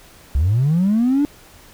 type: linear sweep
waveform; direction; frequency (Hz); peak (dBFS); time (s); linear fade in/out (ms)
triangle; up; 61.74 to 297; -10; 0.35-1.25; 0
effects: tanh soft clip ceiling -10 dBFS + pink hiss -46 dBFS RMS until 1.73 s